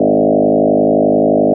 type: tone with frequency modulation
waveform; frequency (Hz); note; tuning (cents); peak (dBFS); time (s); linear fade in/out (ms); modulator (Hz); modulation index
sine; 440; A4; 0; -8; 0-1.54; 5; 51.5; 4.5
effects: none